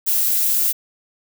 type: noise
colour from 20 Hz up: violet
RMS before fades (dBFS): -18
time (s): 0.06-0.73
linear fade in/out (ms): 20
effects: none